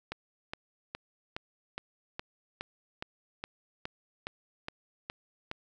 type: click train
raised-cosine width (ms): 0.3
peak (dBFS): -20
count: 14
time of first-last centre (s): 0.12-5.514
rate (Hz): 2.41
effects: none